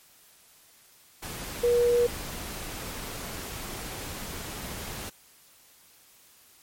sine tone in noise, 480.1 Hz, B4, 49 cents flat, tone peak -19 dBFS, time 1.63-2.07 s, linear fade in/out 10 ms, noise pink, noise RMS -37 dBFS, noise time 1.22-5.1 s, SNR +15 dB, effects white hiss -57 dBFS RMS until 6.62 s + MP3 64 kbps

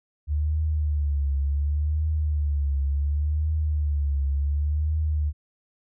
sine tone with vibrato, 73.42 Hz, D2, in tune, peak -21 dBFS, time 0.27-5.33 s, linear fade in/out 50 ms, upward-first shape triangle, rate 0.69 Hz, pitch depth 110 cents each way, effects none

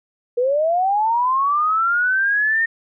sine linear sweep, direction up, 472 to 1842 Hz, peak -15 dBFS, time 0.37-2.66 s, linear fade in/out 10 ms, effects none

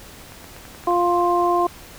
clicks, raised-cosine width 0.5 ms, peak -25 dBFS, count 8, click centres 0.321 / 0.443 / 0.565 / 0.653 / 0.748 / 0.838 / 0.872 / 0.908 s
harmonic tone, 350.2 Hz, F4, 5 cents sharp, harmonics 1 / 2 / 3, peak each -20 / -20 / -20 dBFS, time 0.87-1.67 s, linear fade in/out 5 ms
effects pink hiss -42 dBFS RMS until 1.98 s

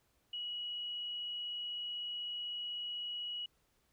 sine tone, 2916 Hz, F#7, 26 cents flat, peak -38 dBFS, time 0.33-3.46 s, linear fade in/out 5 ms, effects pink hiss -75 dBFS RMS until 3.92 s

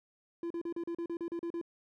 triangle tone bursts, 339.5 Hz, F4, 49 cents flat, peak -32 dBFS, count 11, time 0.43-1.614 s, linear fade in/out 2 ms, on 74 ms, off 37 ms, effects none

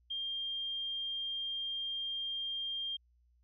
sine tone, 3200 Hz, G7, 35 cents sharp, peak -35 dBFS, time 0.1-2.97 s, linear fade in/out 10 ms, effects added 60 Hz sine -66 dBFS peak until 3.43 s

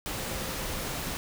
sine tone in noise, 523.3 Hz, C5, in tune, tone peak -44 dBFS, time 0.2-0.81 s, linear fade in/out 0 ms, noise pink, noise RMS -34 dBFS, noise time 0.06-1.17 s, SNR -13 dB, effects none

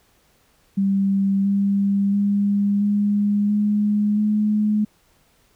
sine tone with pitch steps, 196 / 198.97 / 202 / 205 / 208.1 / 211.3 Hz, G3 / G3 / G#3 / G#3 / G#3 / G#3, 0 / +26 / -48 / -22 / +4 / +30 cents, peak -16 dBFS, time 0.77-4.85 s, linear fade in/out 10 ms, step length 680 ms, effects pink hiss -60 dBFS RMS until 5.55 s

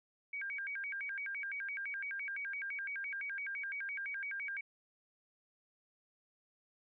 sine tone with vibrato, 1900 Hz, A#6, 33 cents sharp, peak -38 dBFS, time 0.33-4.61 s, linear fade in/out 5 ms, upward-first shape square, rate 5.9 Hz, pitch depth 300 cents each way, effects none

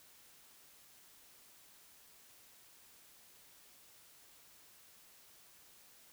silence, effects white hiss -62 dBFS RMS until 6.12 s

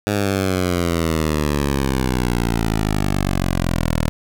10% pulse exponential sweep, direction down, 104.2 to 38.89 Hz, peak -9 dBFS, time 0.07-4.09 s, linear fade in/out 0 ms, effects none

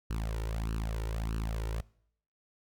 sawtooth tone with flanger, 55 Hz, A1, in tune, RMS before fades -34 dBFS, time 0.1-1.81 s, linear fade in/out 5 ms, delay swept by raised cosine 0.69 to 2.19 ms, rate 1.6 Hz, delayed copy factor +0.8, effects noise-tail reverb RT60 0.7 s tail -23 dB re dry

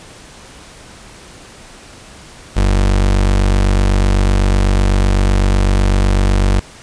35% pulse tone, 47.96 Hz, G1, 37 cents flat, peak -8 dBFS, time 2.56-6.6 s, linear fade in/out 10 ms, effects pink hiss -38 dBFS RMS until 6.82 s + resampled to 22050 Hz

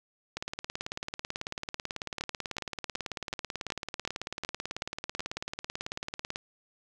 two click trains, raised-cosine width 0.2 ms, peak -17 / -16 dBFS, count 110 / 9, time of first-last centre 0.37-6.359 / 2.21-5.195 s, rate 18.2 / 2.68 Hz, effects none

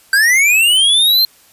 square linear sweep, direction up, 1546 to 4200 Hz, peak -9 dBFS, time 0.13-1.25 s, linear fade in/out 2 ms, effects white hiss -48 dBFS RMS until 1.52 s + resampled to 32000 Hz

